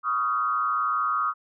sine tone with frequency modulation, 1244.5 Hz, D#6, in tune, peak -22 dBFS, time 0.03-1.34 s, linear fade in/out 50 ms, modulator 118 Hz, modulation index 0.99, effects none

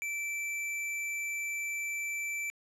sine tone with hard clipping, 2330 Hz, D7, 14 cents flat, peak -34 dBFS, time 0.02-2.5 s, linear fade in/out 0 ms, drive 18 dB, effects low-pass 11000 Hz 12 dB/octave

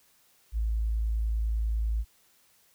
sine tone, 55 Hz, A1, in tune, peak -25 dBFS, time 0.52-2.05 s, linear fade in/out 50 ms, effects white hiss -64 dBFS RMS until 2.74 s

